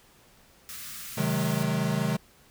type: band-stop noise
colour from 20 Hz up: white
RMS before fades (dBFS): -40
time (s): 0.69-1.63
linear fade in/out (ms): 0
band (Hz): 240 to 1100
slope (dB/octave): 96
type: chord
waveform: square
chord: Ab dominant seventh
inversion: first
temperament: equal with one note detuned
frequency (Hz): 130.81 / 155.56 / 185 / 212.3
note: C3 / Eb3 / Gb3 / Ab3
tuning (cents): 0 / 0 / 0 / +38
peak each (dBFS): -32 / -30 / -32 / -31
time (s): 1.17-2.17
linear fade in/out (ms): 10
effects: pink hiss -58 dBFS RMS until 2.5 s